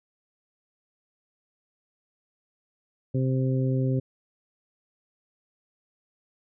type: harmonic tone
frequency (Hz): 130.81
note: C3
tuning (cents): 0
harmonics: 1 / 2 / 3 / 4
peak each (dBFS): -23 / -29 / -33 / -35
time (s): 3.14-4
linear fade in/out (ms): 10
effects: none